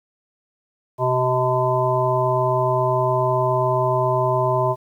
harmonic tone, 127.2 Hz, C3, 48 cents flat, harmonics 1 / 3 / 5 / 7 / 8, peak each -23 / -24 / -21 / -25 / -23 dBFS, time 0.98-4.76 s, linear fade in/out 50 ms, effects 9-bit

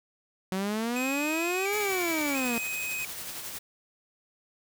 sawtooth exponential two-way sweep, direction up then down, 184.7 to 425.4 to 228.5 Hz, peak -24 dBFS, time 0.52-2.58 s, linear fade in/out 0 ms, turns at 1.78 s
square tone with vibrato, 2408 Hz, D7, 43 cents sharp, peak -32 dBFS, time 0.96-3.05 s, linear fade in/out 2 ms, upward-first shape square, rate 0.72 Hz, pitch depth 77 cents each way
white noise with tremolo, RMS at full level -37 dBFS, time 1.72-3.59 s, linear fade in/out 10 ms, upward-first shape sine, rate 11 Hz, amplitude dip 35%
effects none

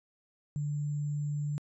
sine tone with sample-and-hold, 146.83 Hz, D3, in tune, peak -30 dBFS, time 0.56-1.58 s, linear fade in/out 0 ms, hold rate 7350 Hz, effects resampled to 22050 Hz

